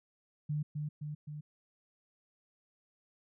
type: tone with echo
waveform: sine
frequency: 149.6 Hz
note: D3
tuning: 32 cents sharp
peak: -31 dBFS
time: 0.49-0.63 s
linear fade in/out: 10 ms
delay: 260 ms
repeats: 3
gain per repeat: -3 dB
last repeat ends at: 1.41 s
effects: none